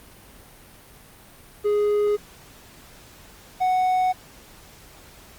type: tone pair in turn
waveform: triangle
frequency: 415.3 / 740 Hz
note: G#4 / F#5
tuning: 0 / 0 cents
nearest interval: minor seventh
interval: 1000 cents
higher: second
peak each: -16 dBFS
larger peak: neither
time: 1.64-2.17 / 3.6-4.13 s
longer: neither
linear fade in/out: 20 ms
effects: pink hiss -48 dBFS RMS until 5.38 s + Opus 32 kbps